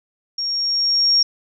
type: tone with level ramp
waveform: sine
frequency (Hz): 5560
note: F8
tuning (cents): -9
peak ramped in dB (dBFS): -21 to -11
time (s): 0.38-1.23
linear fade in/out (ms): 5
effects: none